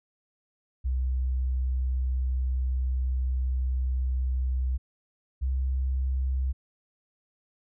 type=tone pair in turn; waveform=sine; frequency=63.9 / 65.36 Hz; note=C2 / C2; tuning=-40 / -1 cents; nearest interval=unison; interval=39 cents; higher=second; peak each=-24 dBFS; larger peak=neither; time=0.84-4.78 / 5.41-6.53 s; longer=first; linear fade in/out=20 ms; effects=none